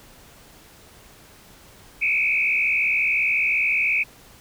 sine tone with frequency modulation, 2400 Hz, D7, 37 cents sharp, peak -18 dBFS, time 2.01-4.04 s, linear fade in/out 20 ms, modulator 65.7 Hz, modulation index 2.7, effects pink hiss -49 dBFS RMS until 4.4 s

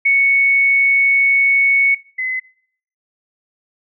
sine tone pair in turn, 2217 / 2034 Hz, C#7 / C7, 0 / -50 cents, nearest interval minor second, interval 150 cents, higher first, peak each -10 / -18 dBFS, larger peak first, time 0.05-1.95 / 2.18-2.4 s, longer first, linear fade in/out 10 ms, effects noise-tail reverb RT60 0.6 s tail -22 dB re dry

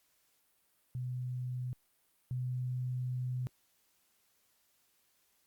sine tone pair in turn, 125.6 / 126.07 Hz, B2 / B2, +30 / +36 cents, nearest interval unison, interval 6 cents, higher second, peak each -35 / -33 dBFS, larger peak second, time 0.95-1.73 / 2.31-3.47 s, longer second, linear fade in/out 0 ms, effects white hiss -73 dBFS RMS until 5.46 s + Opus 48 kbps

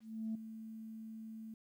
sine tone with ADSR envelope, 221.3 Hz, A3, 10 cents sharp, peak -34 dBFS, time 0-1.54 s, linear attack 350 ms, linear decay 5 ms, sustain -11 dB, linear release 3 ms, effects tanh soft clip ceiling -32 dBFS + 12-bit

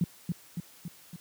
sine tone with echo, 172.1 Hz, F3, 25 cents flat, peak -22 dBFS, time 0.01-0.04 s, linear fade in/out 2 ms, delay 280 ms, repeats 4, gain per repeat -4 dB, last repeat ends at 1.16 s, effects white hiss -55 dBFS RMS until 1.2 s + high-pass 80 Hz 12 dB/octave

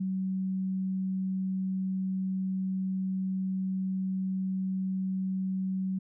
sine tone, 189 Hz, F#3, 37 cents sharp, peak -28 dBFS, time 0-5.99 s, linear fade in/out 10 ms, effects none

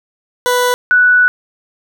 20% pulse / sine tone pair in turn, 493.9 / 1480 Hz, B4 / F#6, 0 / 0 cents, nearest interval octave + perfect fifth, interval 1900 cents, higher second, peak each -6 dBFS, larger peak neither, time 0.46-0.74 / 0.91-1.28 s, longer second, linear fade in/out 0 ms, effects none

